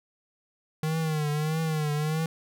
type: tone with vibrato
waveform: square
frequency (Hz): 154.6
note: D#3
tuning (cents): -11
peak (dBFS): -26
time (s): 0.83-2.26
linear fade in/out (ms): 2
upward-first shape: triangle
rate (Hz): 1.6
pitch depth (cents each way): 88
effects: none